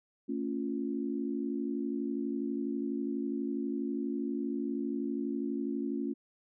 sine chord, A augmented, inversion none, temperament equal with one note detuned, 224.9 / 277.2 / 349.2 Hz, A3 / C#4 / E#4, +38 / 0 / 0 cents, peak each -36 / -34 / -38 dBFS, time 0.28-6.14 s, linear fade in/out 20 ms, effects none

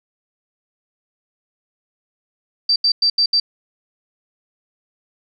sine tone bursts at uneven times, 4665 Hz, D8, 12 cents flat, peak -12 dBFS, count 5, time 2.69-2.76 / 2.84-2.92 / 3.02-3.1 / 3.18-3.26 / 3.33-3.4 s, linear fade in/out 5 ms, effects none

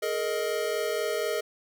square chord, Ab suspended second, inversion none, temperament equal with one note detuned, 422.1 / 466.2 / 622.3 Hz, Ab4 / Bb4 / Eb5, +28 / 0 / 0 cents, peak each -32 dBFS, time 0.02-1.41 s, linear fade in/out 10 ms, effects none

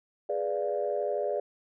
sine chord, G# diminished seventh, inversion none, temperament equal, 415.3 / 493.9 / 587.3 / 698.5 Hz, G#4 / B4 / D5 / F5, 0 / 0 / 0 / 0 cents, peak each -32 / -34 / -30 / -36 dBFS, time 0.29-1.4 s, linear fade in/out 5 ms, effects tanh soft clip ceiling -17 dBFS

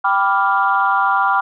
sine chord, G dominant seventh, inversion none, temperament equal, 784 / 987.8 / 1174.7 / 1396.9 Hz, G5 / B5 / D6 / F6, 0 / 0 / 0 / 0 cents, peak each -18 dBFS, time 0.04-1.41 s, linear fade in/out 10 ms, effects tanh soft clip ceiling -3 dBFS

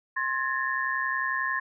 sine tone cluster, 1059 / 1687 / 1818 Hz, C6 / G#6 / A#6, +21 / +27 / -44 cents, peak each -30 dBFS, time 0.16-1.6 s, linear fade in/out 10 ms, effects none

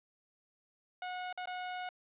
sawtooth tone with dropouts, 729 Hz, F#5, 26 cents flat, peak -34 dBFS, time 1.02-1.89 s, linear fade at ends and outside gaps 2 ms, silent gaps 1.327-1.375 / 1.457-1.473 s, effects resampled to 8000 Hz + 12-bit

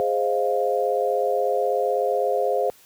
sine chord, F minor seventh, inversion first, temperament equal, 415.3 / 523.3 / 622.3 / 698.5 Hz, Ab4 / C5 / Eb5 / F5, 0 / 0 / 0 / 0 cents, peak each -25 / -23 / -29 / -25 dBFS, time 0-2.7 s, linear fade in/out 0 ms, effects white hiss -53 dBFS RMS until 2.85 s + high-pass 60 Hz 12 dB/octave

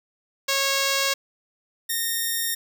5% pulse tone pair in turn, 548 / 1839.4 Hz, C#5 / A#6, -20 / -24 cents, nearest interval octave + major sixth, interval 2096 cents, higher second, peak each -9 / -13 dBFS, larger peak first, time 0.48-1.14 / 1.89-2.55 s, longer neither, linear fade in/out 10 ms, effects none

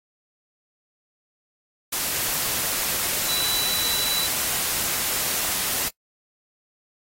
sine tone in noise, 3959 Hz, B7, 3 cents sharp, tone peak -25 dBFS, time 3.28-4.27 s, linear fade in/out 10 ms, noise white, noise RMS -25 dBFS, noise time 1.92-5.89 s, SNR -3 dB, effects noise-tail reverb RT60 0.1 s tail -22 dB re dry + AAC 48 kbps

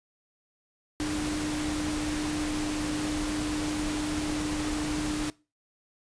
sine tone in noise, 301.9 Hz, D4, 48 cents sharp, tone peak -29 dBFS, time 1-5.3 s, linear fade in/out 0 ms, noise pink, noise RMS -34 dBFS, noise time 1-5.3 s, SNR +2 dB, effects noise-tail reverb RT60 0.3 s tail -22 dB re dry + resampled to 22050 Hz

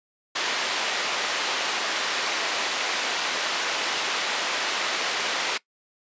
white band-pass noise, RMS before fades -27 dBFS, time 0.35-5.58 s, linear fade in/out 10 ms, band 410 to 3800 Hz, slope 12 dB/octave, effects noise-tail reverb RT60 0.1 s tail -20 dB re dry + resampled to 16000 Hz

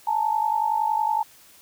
sine tone pair together, 854.2 / 905 Hz, G#5 / A5, +48 / +48 cents, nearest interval minor second, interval 100 cents, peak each -23 dBFS, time 0.07-1.23 s, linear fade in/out 5 ms, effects white hiss -52 dBFS RMS until 1.61 s

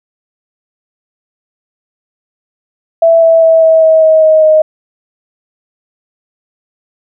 sine tone with pitch steps, 662 / 656.3 / 650.6 / 645 / 639.4 / 633.9 / 628.5 / 623 Hz, E5 / E5 / E5 / E5 / D#5 / D#5 / D#5 / D#5, +7 / -8 / -23 / -38 / +47 / +32 / +17 / +2 cents, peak -3 dBFS, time 3.02-4.62 s, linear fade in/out 5 ms, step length 200 ms, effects none

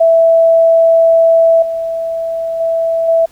sine tone with level steps, 659.3 Hz, E5, in tune, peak -5 / -15 / -11 / -7 dBFS, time 0-3.26 s, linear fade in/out 10 ms, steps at 1.62 / 2.6 / 3.08 s, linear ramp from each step 5 ms, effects pink hiss -47 dBFS RMS until 3.31 s

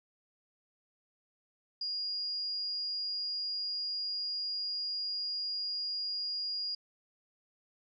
sine tone, 4851 Hz, D#8, 45 cents flat, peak -33 dBFS, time 1.81-6.75 s, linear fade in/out 5 ms, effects none

